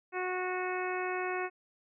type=harmonic tone; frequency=366.5 Hz; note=F#4; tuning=16 cents flat; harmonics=1 / 2 / 3 / 4 / 5 / 6 / 7; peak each=-35 / -38 / -40 / -41 / -42 / -43 / -43 dBFS; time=0.12-1.5 s; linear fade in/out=50 ms; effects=none